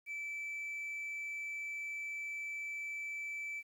sine tone, 2317 Hz, D7, 24 cents flat, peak -36 dBFS, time 0.06-3.63 s, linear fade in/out 50 ms, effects tanh soft clip ceiling -38 dBFS + 11-bit

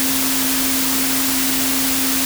sine tone in noise, 265.3 Hz, C4, 24 cents sharp, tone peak -22 dBFS, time 0-2.25 s, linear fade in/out 0 ms, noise white, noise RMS -19 dBFS, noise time 0-2.25 s, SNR -6 dB, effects none

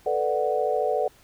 sine chord, B minor seventh, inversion third, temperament equal, 440 / 493.9 / 587.3 / 740 Hz, A4 / B4 / D5 / F#5, 0 / 0 / 0 / 0 cents, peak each -27 dBFS, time 0.06-1.08 s, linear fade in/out 5 ms, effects pink hiss -56 dBFS RMS until 1.23 s

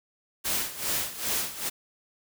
white noise with tremolo, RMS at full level -27 dBFS, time 0.44-1.7 s, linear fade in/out 20 ms, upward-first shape sine, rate 2.5 Hz, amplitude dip 80%, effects none

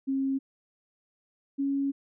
sine tone pair in turn, 270 / 277 Hz, C#4 / C#4, -45 / -1 cents, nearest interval unison, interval 44 cents, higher second, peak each -25 dBFS, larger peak neither, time 0.07-0.39 / 1.58-1.92 s, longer second, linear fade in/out 20 ms, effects none

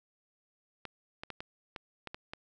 clicks, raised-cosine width 0.3 ms, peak -24 dBFS, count 8, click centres 0.853 / 1.235 / 1.303 / 1.405 / 1.762 / 2.073 / 2.145 / 2.335 s, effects none

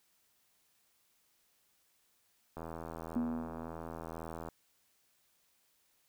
click train, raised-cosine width 1 ms, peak -29 dBFS, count 158, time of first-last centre 2.57-4.487 s, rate 81.9 Hz
sine tone with exponential decay, 241.9 Hz, B3, 36 cents flat, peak -28 dBFS, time 3.16-4.04 s, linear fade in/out 2 ms, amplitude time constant 190 ms
effects white hiss -73 dBFS RMS until 6.08 s

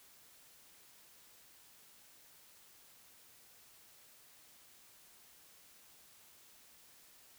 silence, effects white hiss -62 dBFS RMS until 7.38 s

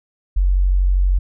sine tone, 46.25 Hz, F#1, in tune, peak -12 dBFS, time 0.36-1.19 s, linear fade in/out 10 ms, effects none

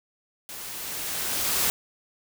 white noise with level ramp, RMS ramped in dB -39 to -23 dBFS, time 0.49-1.7 s, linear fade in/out 0 ms, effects none

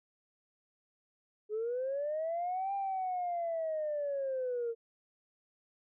sine linear two-way sweep, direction up then down, 415.9 to 797 to 455.5 Hz, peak -31 dBFS, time 1.49-4.75 s, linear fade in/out 50 ms, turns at 2.74 s, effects tanh soft clip ceiling -28 dBFS

